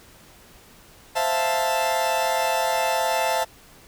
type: chord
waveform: 40% pulse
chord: F major seventh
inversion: second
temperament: equal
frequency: 523.3 / 659.3 / 698.5 / 880 Hz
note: C5 / E5 / F5 / A5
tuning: 0 / 0 / 0 / 0 cents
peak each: -28 / -25 / -28 / -23 dBFS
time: 1.15-3.45 s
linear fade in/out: 20 ms
effects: pink hiss -50 dBFS RMS until 3.87 s